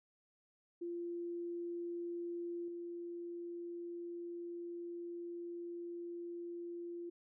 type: tone with level steps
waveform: sine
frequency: 344.9 Hz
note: F4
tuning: 22 cents flat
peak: -39 / -42 dBFS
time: 0.81-7.1 s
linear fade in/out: 10 ms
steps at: 2.68 s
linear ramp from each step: 2 ms
effects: none